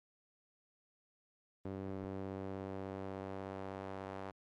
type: tone with band-pass filter sweep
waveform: sawtooth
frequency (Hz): 96.5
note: G2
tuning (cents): -27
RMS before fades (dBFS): -44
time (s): 1.65-4.31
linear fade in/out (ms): 5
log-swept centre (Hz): 340 to 780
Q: 0.94
effects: Opus 32 kbps